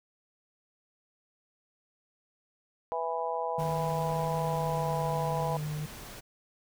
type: harmonic tone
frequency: 164.81 Hz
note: E3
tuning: in tune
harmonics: 3 / 4 / 5 / 6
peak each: -35 / -35 / -35 / -35 dBFS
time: 2.92-5.57 s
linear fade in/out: 0 ms
type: noise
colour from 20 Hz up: pink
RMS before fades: -45 dBFS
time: 3.58-6.21 s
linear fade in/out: 20 ms
type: tone with pitch glide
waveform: triangle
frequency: 155.56 to 151.13 Hz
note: D#3 to D3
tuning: 0 to +50 cents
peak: -30 dBFS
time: 3.58-5.86 s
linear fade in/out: 5 ms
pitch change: -50 cents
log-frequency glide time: 4.35-5.01 s
effects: none